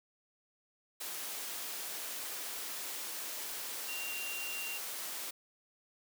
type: tone in noise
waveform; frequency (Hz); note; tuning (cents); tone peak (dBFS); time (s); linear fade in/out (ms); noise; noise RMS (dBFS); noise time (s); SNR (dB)
sine; 2768; F7; -16; -40; 3.88-4.78; 10; white; -41; 1-5.31; -2
effects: high-pass 300 Hz 12 dB/octave